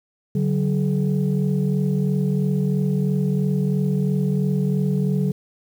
sine tone cluster, 145.4 / 188.4 / 424.3 Hz, D3 / F#3 / G#4, -17 / +32 / +37 cents, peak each -20 / -20 / -28 dBFS, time 0.35-5.32 s, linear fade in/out 5 ms, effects tanh soft clip ceiling -11 dBFS + 8-bit

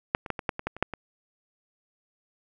clicks, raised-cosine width 0.5 ms, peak -6 / -22 / -12 / -18 / -10 / -18 / -13 / -25 / -7 / -19 dBFS, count 10, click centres 0.149 / 0.262 / 0.303 / 0.392 / 0.492 / 0.594 / 0.67 / 0.766 / 0.826 / 0.937 s, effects none

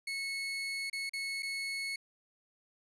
30% pulse tone with dropouts, 2196 Hz, C#7, 17 cents flat, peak -32 dBFS, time 0.07-1.96 s, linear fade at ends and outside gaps 5 ms, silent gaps 0.899-0.929 / 1.095-1.134 / 1.424-1.429 s, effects resampled to 24000 Hz

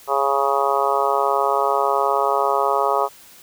harmonic tone, 138.59 Hz, C#3, in tune, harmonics 3 / 4 / 5 / 6 / 7 / 8 / 9, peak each -24 / -24 / -24 / -24 / -24 / -24 / -24 dBFS, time 0.07-3.09 s, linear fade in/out 50 ms, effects white hiss -46 dBFS RMS until 3.42 s

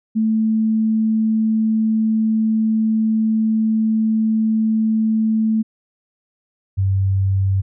sine tone pair in turn, 220 / 96.71 Hz, A3 / G2, 0 / -23 cents, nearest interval octave + major second, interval 1423 cents, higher first, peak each -14 dBFS, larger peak neither, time 0.15-5.63 / 6.77-7.62 s, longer first, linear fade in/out 20 ms, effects none

